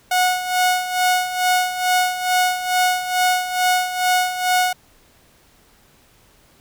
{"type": "tone with tremolo", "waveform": "sawtooth", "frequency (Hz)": 731, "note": "F#5", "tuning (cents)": -21, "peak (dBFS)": -10, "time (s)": [0.11, 4.73], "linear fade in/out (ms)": 5, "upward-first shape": "sine", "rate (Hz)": 2.3, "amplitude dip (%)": 70, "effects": ["pink hiss -54 dBFS RMS until 6.6 s"]}